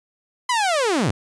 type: linear sweep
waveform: sawtooth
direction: down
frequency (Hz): 1026 to 77.3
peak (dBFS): -14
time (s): 0.49-1.11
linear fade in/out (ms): 5
effects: resampled to 22050 Hz